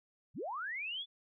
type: linear sweep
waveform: sine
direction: up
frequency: 77.78 to 3520 Hz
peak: -37 dBFS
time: 0.34-1.06 s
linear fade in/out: 50 ms
effects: none